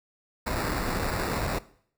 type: noise with sample-and-hold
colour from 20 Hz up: pink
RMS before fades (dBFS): -29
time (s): 0.46-1.59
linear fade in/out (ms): 10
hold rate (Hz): 3150
effects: noise-tail reverb RT60 0.6 s tail -19 dB re dry